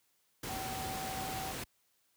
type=tone in noise; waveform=sine; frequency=763 Hz; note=G5; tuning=47 cents flat; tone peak=-40 dBFS; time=0.49-1.52 s; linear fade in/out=5 ms; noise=pink; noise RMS=-40 dBFS; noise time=0.43-1.64 s; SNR=-3 dB; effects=white hiss -74 dBFS RMS until 2.16 s + high-pass 60 Hz 12 dB/octave